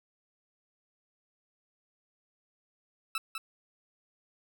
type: tone with echo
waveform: 20% pulse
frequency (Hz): 1316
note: E6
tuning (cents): -3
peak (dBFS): -25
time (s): 3.15-3.18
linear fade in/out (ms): 2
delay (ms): 200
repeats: 1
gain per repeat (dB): -5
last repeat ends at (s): 3.38
effects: none